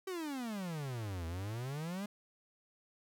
45% pulse exponential two-way sweep, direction down then up, 390 to 80.5 to 210 Hz, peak -38 dBFS, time 0.07-2.06 s, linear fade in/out 5 ms, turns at 1.26 s, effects none

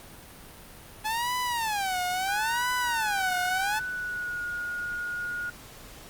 sawtooth tone with vibrato, 848 Hz, G#5, 36 cents sharp, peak -23 dBFS, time 1.04-3.8 s, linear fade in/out 20 ms, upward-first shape sine, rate 0.74 Hz, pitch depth 280 cents each way
sine tone with pitch glide, 1492 to 1437.9 Hz, F#6 to F#6, +14 to -50 cents, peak -30 dBFS, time 2.28-5.5 s, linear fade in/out 5 ms, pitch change -64 cents, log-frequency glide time 3.83-4.45 s
effects pink hiss -47 dBFS RMS until 6.09 s + Opus 48 kbps

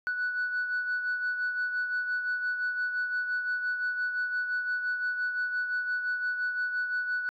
sine beating tone pair, 1480 / 1485.8 Hz, F#6 / F#6, 0 / +7 cents, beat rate 5.8 Hz, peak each -27 / -36 dBFS, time 0.07-7.29 s, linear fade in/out 0 ms, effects tanh soft clip ceiling -24 dBFS

